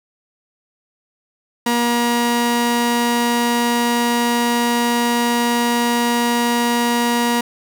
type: tone pair together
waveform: sawtooth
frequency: 238.1 / 476.2 Hz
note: A#3 / A#4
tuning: +37 / +37 cents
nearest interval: octave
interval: 1200 cents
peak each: -13 dBFS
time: 1.66-7.41 s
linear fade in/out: 5 ms
effects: none